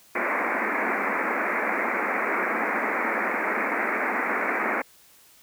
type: band-pass noise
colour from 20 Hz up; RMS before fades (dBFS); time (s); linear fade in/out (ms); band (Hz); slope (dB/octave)
white; -26; 0.15-4.82; 5; 200 to 2300; 96
effects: white hiss -55 dBFS RMS until 5.42 s